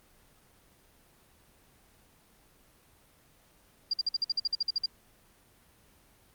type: tone bursts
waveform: sine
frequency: 4783 Hz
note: D8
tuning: 31 cents sharp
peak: -25 dBFS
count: 13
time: 3.91-4.86 s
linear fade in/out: 5 ms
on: 26 ms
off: 51 ms
effects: pink hiss -62 dBFS RMS until 6.34 s + Opus 24 kbps